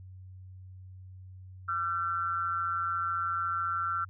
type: tone with amplitude modulation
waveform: sine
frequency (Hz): 1358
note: F6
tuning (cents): -49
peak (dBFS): -25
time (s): 1.68-4.05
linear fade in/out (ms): 10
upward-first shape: sine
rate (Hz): 174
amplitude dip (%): 75
effects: added 93 Hz sine -45 dBFS peak until 4.09 s